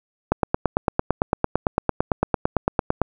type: click train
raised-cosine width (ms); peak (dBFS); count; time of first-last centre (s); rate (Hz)
1; -3; 25; 0.32-3.017; 8.9
effects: none